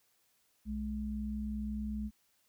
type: tone pair together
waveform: sine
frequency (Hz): 63 / 211.9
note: B1 / G#3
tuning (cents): +35 / +35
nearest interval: octave + major sixth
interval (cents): 2100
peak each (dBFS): -39 / -36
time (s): 0.65-2.11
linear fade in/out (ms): 50
effects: white hiss -73 dBFS RMS until 2.48 s